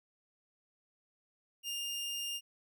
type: tone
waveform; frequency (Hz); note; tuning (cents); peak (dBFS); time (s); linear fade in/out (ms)
sawtooth; 2812; F7; +11; -33; 1.63-2.41; 50
effects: none